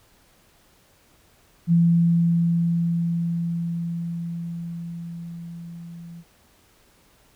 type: tone with level ramp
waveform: sine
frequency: 169.3 Hz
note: E3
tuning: 46 cents sharp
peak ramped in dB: -13 to -37 dBFS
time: 1.67-6.24 s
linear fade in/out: 50 ms
effects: pink hiss -58 dBFS RMS until 7.35 s